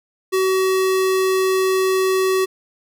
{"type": "tone", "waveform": "square", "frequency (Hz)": 377.9, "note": "F#4", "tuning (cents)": 37, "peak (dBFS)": -16, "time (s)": [0.32, 2.46], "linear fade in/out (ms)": 20, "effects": []}